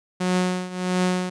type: tone with tremolo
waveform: sawtooth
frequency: 182.3 Hz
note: F#3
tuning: 25 cents flat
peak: -14 dBFS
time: 0.2-1.3 s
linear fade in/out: 10 ms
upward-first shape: triangle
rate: 1.5 Hz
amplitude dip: 85%
effects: resampled to 22050 Hz